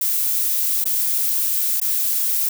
violet noise with dropouts, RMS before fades -20 dBFS, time 0.01-2.49 s, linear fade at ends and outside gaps 5 ms, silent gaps 0.842-0.855 / 1.801-1.815 s, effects none

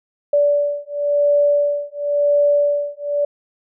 sine beating tone pair, 579 / 579.95 Hz, D5 / D5, -25 / -22 cents, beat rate 0.95 Hz, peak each -17 dBFS, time 0.33-3.25 s, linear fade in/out 5 ms, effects none

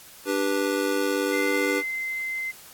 square chord, G major, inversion second, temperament just, 294 / 392 / 490 Hz, D4 / G4 / B4, +2 / 0 / -14 cents, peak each -28 dBFS, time 0.25-1.83 s, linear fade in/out 50 ms
sine tone, 2071 Hz, C7, 18 cents flat, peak -27 dBFS, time 1.32-2.52 s, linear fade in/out 20 ms
effects white hiss -47 dBFS RMS until 2.73 s + AAC 64 kbps

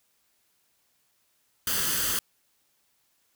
white noise with comb filter, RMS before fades -27 dBFS, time 1.67-2.19 s, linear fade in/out 2 ms, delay 0.64 ms, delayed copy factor +0.6, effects white hiss -70 dBFS RMS until 3.35 s

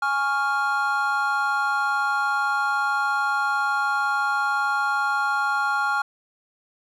triangle chord, Db major, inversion second, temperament equal, 830.6 / 1108.7 / 1396.9 Hz, Ab5 / Db6 / F6, 0 / 0 / 0 cents, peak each -24 / -26 / -21 dBFS, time 0.02-6.02 s, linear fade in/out 5 ms, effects none

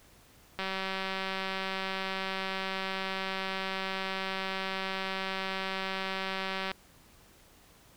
click train, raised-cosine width 0.3 ms, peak -18 dBFS, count 1171, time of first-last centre 0.59-6.716 s, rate 191 Hz, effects pink hiss -59 dBFS RMS until 7.96 s

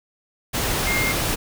sine tone in noise, 2121 Hz, C7, 23 cents sharp, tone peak -22 dBFS, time 0.86-1.13 s, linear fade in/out 20 ms, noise pink, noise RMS -23 dBFS, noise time 0.53-1.36 s, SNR -2 dB, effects none

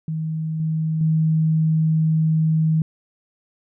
sine tone with level steps, 158.6 Hz, D#3, 33 cents sharp, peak -22 / -19 / -15 dBFS, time 0.08-2.82 s, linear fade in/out 2 ms, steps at 0.6 / 1.01 s, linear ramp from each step 2 ms, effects none

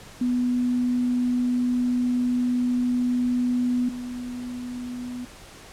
sine tone pair in turn, 246.9 / 246.9 Hz, B3 / B3, 0 / 0 cents, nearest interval unison, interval 0 cents, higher neither, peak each -20 / -30 dBFS, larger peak first, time 0.21-3.89 / 3.89-5.25 s, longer first, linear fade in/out 5 ms, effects pink hiss -45 dBFS RMS until 5.72 s + low-pass 10000 Hz 12 dB/octave

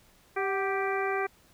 harmonic tone with a mistuned harmonic, 392 Hz, G4, in tune, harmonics 1 / 2 / 3 / 4 / 5 / 6, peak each -30 / -33 / -35 / -36 / -37 / -38 dBFS, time 0.36-1.27 s, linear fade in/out 10 ms, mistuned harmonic 2, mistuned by -54 cents, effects pink hiss -61 dBFS RMS until 1.53 s

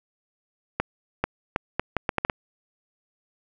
accelerating click train, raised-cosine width 0.5 ms, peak -7 dBFS, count 9, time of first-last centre 0.8-2.298 s, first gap 440 ms, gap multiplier 0.73, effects none

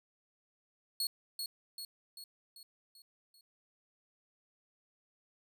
sawtooth tone with echo, 4340 Hz, C#8, 37 cents flat, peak -29 dBFS, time 1-1.07 s, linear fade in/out 2 ms, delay 390 ms, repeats 6, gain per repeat -5 dB, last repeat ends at 3.41 s, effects none

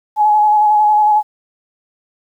sine tone with vibrato, 845 Hz, G#5, 30 cents sharp, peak -8 dBFS, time 0.16-1.23 s, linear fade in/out 50 ms, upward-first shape square, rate 11 Hz, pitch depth 18 cents each way, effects 8-bit

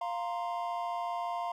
triangle chord, F suspended fourth, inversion none, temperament equal, 698.5 / 932.3 / 1046.5 Hz, F5 / Bb5 / C6, 0 / 0 / 0 cents, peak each -33 / -36 / -37 dBFS, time 0.01-1.52 s, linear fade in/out 5 ms, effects none

